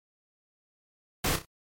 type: noise with echo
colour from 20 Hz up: pink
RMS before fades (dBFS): -27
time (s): 1.24-1.36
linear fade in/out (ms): 5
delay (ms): 31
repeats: 3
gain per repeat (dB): -9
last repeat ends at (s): 1.453
effects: MP3 64 kbps